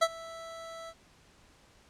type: tone with ADSR envelope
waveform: 25% pulse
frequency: 659 Hz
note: E5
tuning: 1 cent flat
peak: -16 dBFS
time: 0.01-0.94 s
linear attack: 16 ms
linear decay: 50 ms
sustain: -22 dB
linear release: 52 ms
effects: pink hiss -61 dBFS RMS until 1.89 s + low-pass 8000 Hz 12 dB/octave